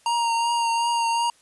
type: tone with vibrato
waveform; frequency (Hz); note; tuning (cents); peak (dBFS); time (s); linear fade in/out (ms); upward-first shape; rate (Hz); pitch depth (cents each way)
square; 932.3; A#5; 0; -21; 0.06-1.3; 2; triangle; 2.7; 25
effects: white hiss -58 dBFS RMS until 1.41 s + resampled to 24000 Hz